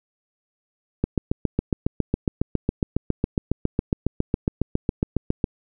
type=click train; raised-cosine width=3 ms; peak=-7 dBFS; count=33; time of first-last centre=1.04-5.442 s; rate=7.27 Hz; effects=none